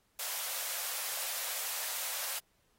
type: high-pass noise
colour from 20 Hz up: white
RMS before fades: -37 dBFS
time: 0.19-2.39 s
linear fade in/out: 5 ms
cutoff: 500 Hz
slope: 48 dB/octave
effects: pink hiss -73 dBFS RMS until 2.78 s + AAC 48 kbps